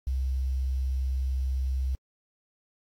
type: tone with quantisation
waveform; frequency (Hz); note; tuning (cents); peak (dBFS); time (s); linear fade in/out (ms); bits
sine; 65.41; C2; 0; -25; 0.07-1.95; 0; 9
effects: AAC 64 kbps